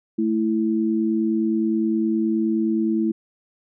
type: tone pair together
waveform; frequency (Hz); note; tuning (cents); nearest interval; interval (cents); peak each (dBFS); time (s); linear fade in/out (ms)
sine; 220 / 329.6; A3 / E4; 0 / 0; perfect fifth; 700; -21; 0.18-3.12; 10
effects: none